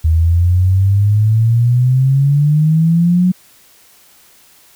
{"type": "exponential sweep", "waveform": "sine", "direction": "up", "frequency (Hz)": [78.8, 184.4], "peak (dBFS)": -8, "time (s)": [0.04, 3.32], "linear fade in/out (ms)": 10, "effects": ["white hiss -47 dBFS RMS until 4.75 s"]}